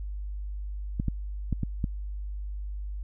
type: clicks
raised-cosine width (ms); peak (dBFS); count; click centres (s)
5; -15; 5; 0.999 / 1.083 / 1.527 / 1.633 / 1.842
effects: added 50 Hz sine -32 dBFS peak until 3.03 s